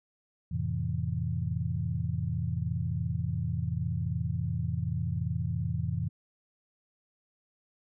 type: chord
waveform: sine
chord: F major seventh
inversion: none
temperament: equal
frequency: 87.31 / 110 / 130.81 / 164.81 Hz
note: F2 / A2 / C3 / E3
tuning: 0 / 0 / 0 / 0 cents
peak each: -34 dBFS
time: 0.51-6.09 s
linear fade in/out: 10 ms
effects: none